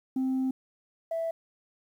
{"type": "tone pair in turn", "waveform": "sine", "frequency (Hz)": [261.6, 659.2], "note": ["C4", "E5"], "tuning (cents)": [0, 0], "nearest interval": "octave + major third", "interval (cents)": 1600, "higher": "second", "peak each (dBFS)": [-23, -27], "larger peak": "first", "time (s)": [[0.16, 0.51], [1.11, 1.31]], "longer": "first", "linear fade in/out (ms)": 5, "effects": ["tanh soft clip ceiling -24 dBFS", "10-bit"]}